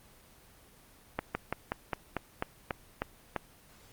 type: slowing click train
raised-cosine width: 0.5 ms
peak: -15 dBFS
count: 10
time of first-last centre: 1.19-3.363 s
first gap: 160 ms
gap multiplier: 1.1
effects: pink hiss -58 dBFS RMS until 3.92 s + Opus 24 kbps